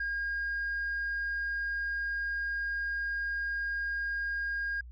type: tone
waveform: sine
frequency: 1622 Hz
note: G#6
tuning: 41 cents flat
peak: -29 dBFS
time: 0-4.81 s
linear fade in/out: 5 ms
effects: tanh soft clip ceiling -28 dBFS + added 60 Hz sine -44 dBFS peak until 4.91 s